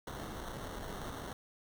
pink noise with sample-and-hold, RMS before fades -43 dBFS, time 0.07-1.33 s, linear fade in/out 2 ms, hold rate 2450 Hz, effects none

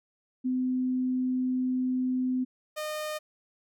sine / sawtooth tone pair in turn, 255 / 611.4 Hz, C4 / D#5, -44 / -30 cents, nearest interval octave + minor third, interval 1514 cents, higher second, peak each -25 / -28 dBFS, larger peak first, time 0.44-2.45 / 2.76-3.19 s, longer first, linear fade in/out 20 ms, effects none

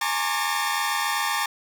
sawtooth tone cluster, 834 / 917 / 1086 / 1173 / 1806 Hz, G#5 / A#5 / C#6 / D6 / A6, +7 / -29 / -36 / -2 / +45 cents, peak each -26 dBFS, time 0.01-1.46 s, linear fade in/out 5 ms, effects none

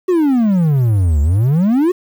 triangle exponential two-way sweep, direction down then up, 379.4 to 69.8 to 379.4 Hz, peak -8 dBFS, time 0.08-1.92 s, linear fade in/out 10 ms, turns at 1.21 s, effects 7-bit

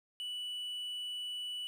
triangle tone, 2960 Hz, F#7, in tune, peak -36 dBFS, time 0.2-1.67 s, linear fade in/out 0 ms, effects 11-bit

